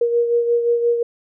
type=beating tone pair; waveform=sine; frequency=472 / 477.7 Hz; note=A#4 / A#4; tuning=+22 / +42 cents; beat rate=5.7 Hz; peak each=-15 / -24 dBFS; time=0.01-1.03 s; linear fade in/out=5 ms; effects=none